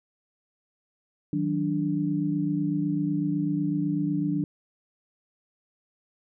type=tone cluster; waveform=sine; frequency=159 / 187 / 292.8 Hz; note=D#3 / F#3 / D4; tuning=+38 / +19 / -5 cents; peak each=-29 / -30 / -26 dBFS; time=1.33-4.44 s; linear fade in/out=2 ms; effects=none